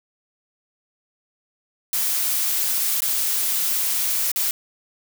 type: noise with dropouts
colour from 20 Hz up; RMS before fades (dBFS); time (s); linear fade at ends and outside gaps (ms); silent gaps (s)
blue; -22; 1.93-4.51; 1; 3.005-3.02 / 4.317-4.36
effects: none